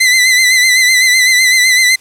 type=tone with vibrato; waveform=sawtooth; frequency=2025 Hz; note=B6; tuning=43 cents sharp; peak=-3 dBFS; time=0-1.96 s; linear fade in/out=10 ms; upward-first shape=sine; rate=7.9 Hz; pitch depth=50 cents each way; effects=white hiss -44 dBFS RMS until 2 s + low-pass 11000 Hz 12 dB/octave